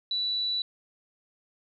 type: tone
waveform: sine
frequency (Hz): 3951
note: B7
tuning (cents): 0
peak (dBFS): -26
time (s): 0.11-0.62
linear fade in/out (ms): 2
effects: none